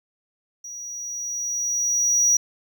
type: tone with level ramp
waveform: triangle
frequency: 5790 Hz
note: F#8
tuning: 38 cents flat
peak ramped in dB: -33 to -13 dBFS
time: 0.64-2.37 s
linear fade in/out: 5 ms
effects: none